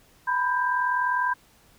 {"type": "tone cluster", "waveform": "sine", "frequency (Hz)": [958, 998, 1587], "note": ["A#5", "B5", "G6"], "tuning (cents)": [47, 18, 21], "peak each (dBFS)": [-31, -24, -26], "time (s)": [0.27, 1.34], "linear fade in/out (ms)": 10, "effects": ["pink hiss -58 dBFS RMS until 1.78 s"]}